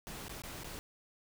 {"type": "noise with dropouts", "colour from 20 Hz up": "pink", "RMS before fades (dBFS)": -45, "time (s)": [0.07, 0.79], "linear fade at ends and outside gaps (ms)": 0, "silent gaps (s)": [[0.283, 0.294], [0.419, 0.436], [0.635, 0.644]], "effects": []}